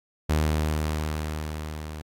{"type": "tone with level ramp", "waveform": "sawtooth", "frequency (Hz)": 77, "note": "D#2", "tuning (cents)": -17, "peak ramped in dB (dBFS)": [-16, -31], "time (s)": [0.29, 2.02], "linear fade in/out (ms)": 10, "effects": ["AAC 48 kbps"]}